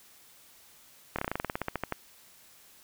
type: slowing click train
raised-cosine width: 0.5 ms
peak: -15 dBFS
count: 16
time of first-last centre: 1.16-1.923 s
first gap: 26 ms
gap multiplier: 1.09
effects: white hiss -57 dBFS RMS until 2.83 s